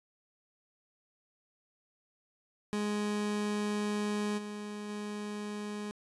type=tone with level steps; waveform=30% pulse; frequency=208.3 Hz; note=G#3; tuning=5 cents sharp; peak=-28 / -36 / -34 dBFS; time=2.73-5.91 s; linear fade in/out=0 ms; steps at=4.37 / 4.88 s; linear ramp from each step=20 ms; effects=resampled to 24000 Hz